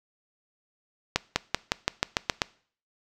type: accelerating click train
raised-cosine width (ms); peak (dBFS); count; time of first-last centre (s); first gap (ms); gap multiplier
0.2; -4; 9; 1.16-2.418; 200; 0.93
effects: noise-tail reverb RT60 0.5 s tail -22 dB re dry